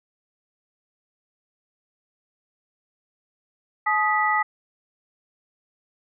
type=tone cluster; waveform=sine; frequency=856 / 1249 / 1962 Hz; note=A5 / D#6 / B6; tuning=-48 / +6 / -12 cents; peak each=-23 dBFS; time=3.86-4.43 s; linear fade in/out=10 ms; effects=none